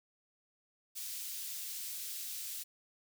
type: high-pass noise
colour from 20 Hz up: white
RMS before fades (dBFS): -42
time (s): 0.95-2.64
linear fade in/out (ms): 20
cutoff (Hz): 3400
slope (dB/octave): 12
effects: none